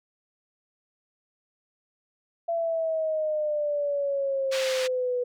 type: exponential sweep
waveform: sine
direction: down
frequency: 677 to 490 Hz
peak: -24 dBFS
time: 2.48-5.24 s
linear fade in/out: 10 ms
type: band-pass noise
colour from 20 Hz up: pink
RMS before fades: -33 dBFS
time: 4.51-4.88 s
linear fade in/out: 20 ms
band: 1800 to 5100 Hz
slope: 12 dB/octave
effects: none